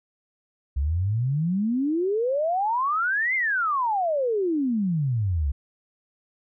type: exponential two-way sweep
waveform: sine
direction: up then down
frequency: 65.41 to 2142 to 65.41 Hz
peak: -21 dBFS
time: 0.76-5.52 s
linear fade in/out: 10 ms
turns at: 3.35 s
effects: none